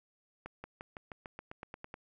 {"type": "accelerating click train", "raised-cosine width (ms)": 0.5, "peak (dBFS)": -28, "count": 12, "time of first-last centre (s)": [0.46, 1.941], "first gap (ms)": 180, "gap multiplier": 0.94, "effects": []}